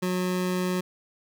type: tone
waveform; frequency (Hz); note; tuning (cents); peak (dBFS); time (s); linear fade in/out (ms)
25% pulse; 182.2; F#3; -26; -21; 0.02-0.81; 10
effects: none